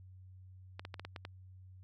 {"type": "clicks", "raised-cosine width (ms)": 0.3, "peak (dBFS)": -27, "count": 7, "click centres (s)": [0.795, 0.851, 0.942, 0.996, 1.05, 1.162, 1.251], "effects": ["added 93 Hz sine -52 dBFS peak until 1.83 s"]}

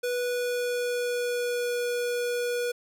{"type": "tone with pitch glide", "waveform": "square", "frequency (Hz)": [490.6, 484.4], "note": ["B4", "B4"], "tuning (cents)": [-12, -34], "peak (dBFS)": -27, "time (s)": [0.03, 2.72], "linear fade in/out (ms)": 10, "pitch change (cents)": -22, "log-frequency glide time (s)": [0.2, 1.74], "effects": []}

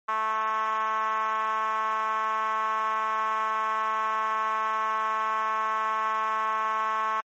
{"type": "tone with band-pass filter", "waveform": "5% pulse", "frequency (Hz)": 218.7, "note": "A3", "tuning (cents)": -10, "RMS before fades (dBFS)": -27, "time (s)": [0.08, 7.21], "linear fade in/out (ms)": 10, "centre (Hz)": 1100, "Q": 4.9, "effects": ["MP3 32 kbps"]}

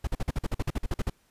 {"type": "noise bursts", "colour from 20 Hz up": "brown", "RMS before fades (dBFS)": -27, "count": 14, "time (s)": [0.04, 1.099], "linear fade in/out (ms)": 5, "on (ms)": 32, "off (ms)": 47, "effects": ["pink hiss -66 dBFS RMS until 1.3 s", "resampled to 32000 Hz"]}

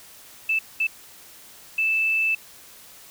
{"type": "tone bursts at uneven times", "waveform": "sine", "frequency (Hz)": 2637, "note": "E7", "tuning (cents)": 0, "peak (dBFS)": -19, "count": 3, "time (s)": [[0.49, 0.59], [0.8, 0.87], [1.78, 2.35]], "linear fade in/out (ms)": 5, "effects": ["white hiss -47 dBFS RMS until 3.1 s"]}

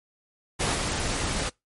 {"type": "noise with level steps", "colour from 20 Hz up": "pink", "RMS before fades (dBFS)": [-25, -28], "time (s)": [0.59, 1.5], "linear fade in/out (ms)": 20, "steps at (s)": 0.75, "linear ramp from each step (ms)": 2, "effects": ["noise-tail reverb RT60 0.2 s tail -25 dB re dry", "MP3 48 kbps"]}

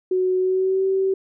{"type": "tone with pitch glide", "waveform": "sine", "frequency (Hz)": [370, 383.7], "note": ["F#4", "G4"], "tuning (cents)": [0, -37], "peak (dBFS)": -17, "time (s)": [0.11, 1.14], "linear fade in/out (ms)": 5, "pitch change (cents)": 63, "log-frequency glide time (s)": [0.38, 0.85], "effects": []}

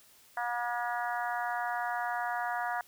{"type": "harmonic tone", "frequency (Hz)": 240, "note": "B3", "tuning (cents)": -49, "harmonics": [3, 4, 5, 6, 7, 8], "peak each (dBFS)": [-34, -37, -41, -39, -39, -45], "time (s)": [0.37, 2.81], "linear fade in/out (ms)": 2, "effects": ["white hiss -60 dBFS RMS until 2.87 s"]}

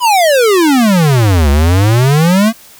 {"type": "exponential two-way sweep", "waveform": "square", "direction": "down then up", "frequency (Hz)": [1022, 68.9, 232.1], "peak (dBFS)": -7, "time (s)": [0, 2.53], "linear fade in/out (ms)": 50, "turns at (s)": 1.5, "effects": ["white hiss -39 dBFS RMS until 2.79 s"]}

